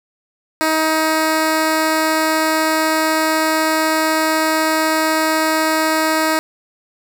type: tone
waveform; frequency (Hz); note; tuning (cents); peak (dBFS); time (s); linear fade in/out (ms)
10% pulse; 316; D#4; +27; -6; 0.61-6.39; 0
effects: none